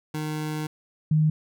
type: tone pair in turn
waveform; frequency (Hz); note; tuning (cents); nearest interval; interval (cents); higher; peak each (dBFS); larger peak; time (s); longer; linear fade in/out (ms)
25% pulse / sine; 153.6 / 154.76; D#3 / D#3; -22 / -9; unison; 13; second; -24 / -17; second; 0.14-0.67 / 1.11-1.3; first; 5
effects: none